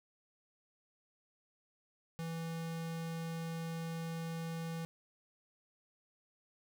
square tone, 164.81 Hz, E3, in tune, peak -39 dBFS, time 2.19-4.85 s, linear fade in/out 0 ms, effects none

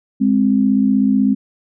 sine tone pair together, 206.3 / 262.3 Hz, G#3 / C4, -11 / +4 cents, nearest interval major third, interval 415 cents, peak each -14 dBFS, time 0.2-1.35 s, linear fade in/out 20 ms, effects none

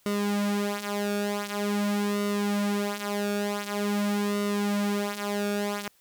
sawtooth tone with flanger, 204.5 Hz, G#3, 26 cents flat, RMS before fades -28 dBFS, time 0.06-5.88 s, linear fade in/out 0 ms, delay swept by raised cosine 1.2 to 5.9 ms, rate 0.46 Hz, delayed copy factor -0.7, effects white hiss -63 dBFS RMS until 6 s

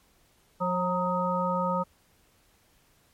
harmonic tone with a mistuned harmonic, 179.4 Hz, F3, 47 cents sharp, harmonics 1 / 3 / 5 / 7, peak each -30 / -30 / -30 / -30 dBFS, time 0.6-1.84 s, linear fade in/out 20 ms, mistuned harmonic 5, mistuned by +53 cents, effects pink hiss -64 dBFS RMS until 3.13 s + MP3 64 kbps

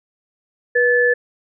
sine tone pair together, 487.2 / 1736.2 Hz, B4 / A6, -24 / -24 cents, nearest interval octave + minor seventh, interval 2200 cents, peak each -15 dBFS, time 0.75-1.14 s, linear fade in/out 10 ms, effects none

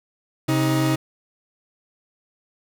40% pulse tone pair together, 133.02 / 315.6 Hz, C3 / D#4, +29 / +25 cents, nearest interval octave + minor third, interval 1496 cents, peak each -20 dBFS, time 0.48-0.96 s, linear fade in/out 10 ms, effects none

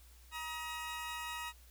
20% pulse tone pair together, 951 / 1266.3 Hz, A#5 / D#6, +34 / +30 cents, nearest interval perfect fourth, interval 496 cents, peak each -37 / -39 dBFS, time 0.31-1.53 s, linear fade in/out 50 ms, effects added 60 Hz sine -57 dBFS peak until 1.7 s + white hiss -64 dBFS RMS until 1.7 s

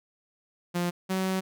sawtooth tone pair in turn, 175.3 / 188.59 Hz, F3 / F#3, +7 / +33 cents, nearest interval minor second, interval 126 cents, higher second, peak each -22 dBFS, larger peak neither, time 0.74-0.91 / 1.09-1.41 s, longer second, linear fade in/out 20 ms, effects none

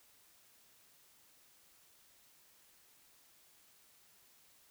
silence, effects white hiss -66 dBFS RMS until 4.7 s

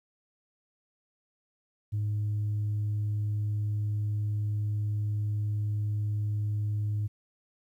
sine tone, 104.8 Hz, G#2, 16 cents sharp, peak -25 dBFS, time 1.92-7.08 s, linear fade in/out 20 ms, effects tanh soft clip ceiling -25 dBFS + 11-bit

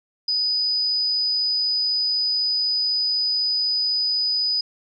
sine tone, 4978 Hz, D#8, in tune, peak -19 dBFS, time 0.28-4.61 s, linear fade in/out 5 ms, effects none

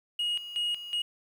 sine tone with tremolo, 2881 Hz, F#7, 47 cents flat, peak -24 dBFS, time 0.19-1.02 s, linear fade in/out 5 ms, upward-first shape square, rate 2.7 Hz, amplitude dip 80%, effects tanh soft clip ceiling -26 dBFS + 9-bit

